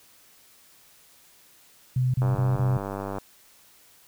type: tone bursts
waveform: sine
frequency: 127.1 Hz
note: C3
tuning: 50 cents flat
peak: -20 dBFS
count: 4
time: 1.96-2.773 s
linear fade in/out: 5 ms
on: 180 ms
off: 31 ms
type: click train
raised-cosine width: 1 ms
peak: -18 dBFS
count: 96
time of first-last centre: 2.22-3.183 s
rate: 98.6 Hz
effects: white hiss -56 dBFS RMS until 4.07 s